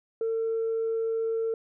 sine tone, 451.3 Hz, A4, 44 cents sharp, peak -24 dBFS, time 0.21-1.54 s, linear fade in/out 2 ms, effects tanh soft clip ceiling -22 dBFS

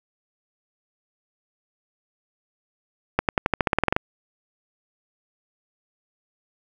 accelerating click train, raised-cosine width 0.5 ms, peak -3 dBFS, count 13, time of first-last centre 3.19-3.965 s, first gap 98 ms, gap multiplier 0.92, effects 7-bit

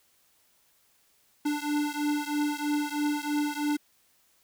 square beating tone pair, 293.7 / 296.8 Hz, D4 / D4, 0 / +18 cents, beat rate 3.1 Hz, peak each -30 / -31 dBFS, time 1.45-3.77 s, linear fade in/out 10 ms, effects white hiss -66 dBFS RMS until 4.43 s

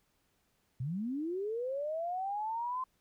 sine linear sweep, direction up, 116.54 to 1043 Hz, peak -33 dBFS, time 0.8-2.84 s, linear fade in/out 5 ms, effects pink hiss -75 dBFS RMS until 3 s

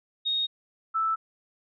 sine tone pair in turn, 3729 / 1318.4 Hz, A#7 / E6, 0 / 0 cents, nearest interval octave + tritone, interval 1800 cents, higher first, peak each -24 / -23 dBFS, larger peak second, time 0.25-0.47 / 0.94-1.16 s, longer neither, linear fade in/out 20 ms, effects none

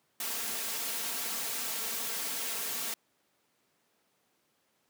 white noise with comb filter, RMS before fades -35 dBFS, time 0.2-2.94 s, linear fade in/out 2 ms, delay 4.4 ms, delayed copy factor +0.55, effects pink hiss -73 dBFS RMS until 4.89 s + high-pass 200 Hz 12 dB/octave

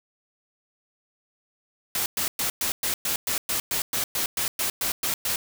white noise bursts, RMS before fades -26 dBFS, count 16, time 1.95-5.36 s, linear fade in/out 2 ms, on 110 ms, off 110 ms, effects none

